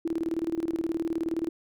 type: tone with tremolo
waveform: sine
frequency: 329.6 Hz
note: E4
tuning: in tune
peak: -24 dBFS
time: 0.05-1.49 s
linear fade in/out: 5 ms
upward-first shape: square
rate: 19 Hz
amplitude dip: 80%
effects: none